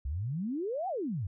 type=exponential two-way sweep; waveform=sine; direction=up then down; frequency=61.74 to 794 to 84.7 Hz; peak=-31 dBFS; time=0.05-1.27 s; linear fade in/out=5 ms; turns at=0.88 s; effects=none